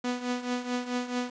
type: tone with tremolo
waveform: sawtooth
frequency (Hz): 246.9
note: B3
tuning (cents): 0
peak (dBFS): -22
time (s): 0.04-1.3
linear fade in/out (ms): 5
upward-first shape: triangle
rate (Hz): 4.6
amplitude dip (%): 80
effects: resampled to 16000 Hz + 8-bit